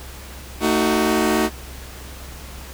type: chord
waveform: sawtooth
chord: D# diminished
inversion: second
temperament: just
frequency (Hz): 224 / 311.1 / 373.4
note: A3 / D#4 / F#4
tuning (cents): +31 / 0 / +16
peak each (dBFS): -17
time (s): 0.6-1.5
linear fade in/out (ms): 50
effects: added 65 Hz sine -36 dBFS peak until 2.73 s + pink hiss -39 dBFS RMS until 2.73 s